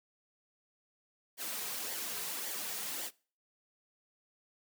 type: noise with flanger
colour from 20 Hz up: white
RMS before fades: -39 dBFS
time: 1.37-3.11 s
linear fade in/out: 50 ms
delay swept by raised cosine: 0.76 to 3.56 ms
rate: 1.8 Hz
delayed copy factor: -0.55
effects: noise-tail reverb RT60 0.4 s tail -23 dB re dry + high-pass 200 Hz 12 dB/octave